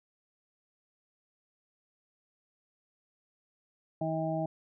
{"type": "harmonic tone", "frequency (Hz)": 160, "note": "D#3", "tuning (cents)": 49, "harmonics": [1, 2, 4, 5], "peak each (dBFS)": [-34, -36, -33, -38], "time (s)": [4.01, 4.46], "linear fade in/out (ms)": 5, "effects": []}